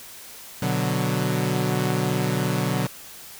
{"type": "chord", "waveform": "sawtooth", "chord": "B minor", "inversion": "none", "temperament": "equal", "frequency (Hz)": [123.47, 146.83, 185], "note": ["B2", "D3", "F#3"], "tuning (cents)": [0, 0, 0], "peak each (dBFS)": -22, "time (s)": [0.62, 2.87], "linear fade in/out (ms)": 5, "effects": ["white hiss -42 dBFS RMS until 3.39 s"]}